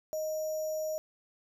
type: tone with sample-and-hold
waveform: sine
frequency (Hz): 622.3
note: D#5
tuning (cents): 0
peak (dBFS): -31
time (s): 0.13-0.98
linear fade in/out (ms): 0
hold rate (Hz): 6300
effects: none